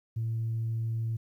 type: tone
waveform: sine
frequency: 113.4 Hz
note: A#2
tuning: 47 cents flat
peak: -27 dBFS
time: 0.16-1.17 s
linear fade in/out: 10 ms
effects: tanh soft clip ceiling -25 dBFS + 11-bit